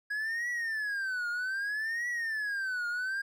triangle tone with vibrato, 1661.2 Hz, G#6, in tune, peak -29 dBFS, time 0.1-3.22 s, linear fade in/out 10 ms, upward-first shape triangle, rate 0.63 Hz, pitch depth 280 cents each way, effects none

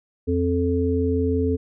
harmonic tone, 87.4 Hz, F2, 2 cents sharp, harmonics 1 / 3 / 5, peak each -23 / -23 / -23 dBFS, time 0.27-1.57 s, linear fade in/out 20 ms, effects none

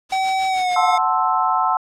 white noise with tremolo, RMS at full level -32 dBFS, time 0.09-0.76 s, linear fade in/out 20 ms, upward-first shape triangle, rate 6.5 Hz, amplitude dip 100%
square tone with pitch glide, 763 to 720.2 Hz, G5 to F#5, -47 to -47 cents, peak -18 dBFS, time 0.12-0.98 s, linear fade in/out 5 ms, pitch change -100 cents, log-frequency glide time 0.48-0.73 s
sine chord, F# half-diminished seventh, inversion none, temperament equal with one note detuned, 740 / 880 / 1046.5 / 1313.2 Hz, F#5 / A5 / C6 / E6, 0 / 0 / 0 / -7 cents, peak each -21 dBFS, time 0.76-1.77 s, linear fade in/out 2 ms
effects low-pass 6000 Hz 12 dB/octave

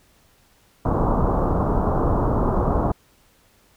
pink low-pass noise, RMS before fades -20 dBFS, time 0.85-2.92 s, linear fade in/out 5 ms, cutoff 1200 Hz, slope 48 dB/octave, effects pink hiss -58 dBFS RMS until 3.76 s

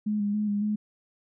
sine tone with vibrato, 207.7 Hz, G#3, in tune, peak -24 dBFS, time 0.06-0.76 s, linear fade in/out 10 ms, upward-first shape square, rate 3.6 Hz, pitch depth 27 cents each way, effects none

